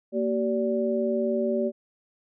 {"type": "tone cluster", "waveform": "sine", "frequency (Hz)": [232.1, 383.6, 579], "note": ["A#3", "G4", "D5"], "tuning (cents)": [-7, -37, -25], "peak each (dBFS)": -27, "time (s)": [0.12, 1.72], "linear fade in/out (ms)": 50, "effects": []}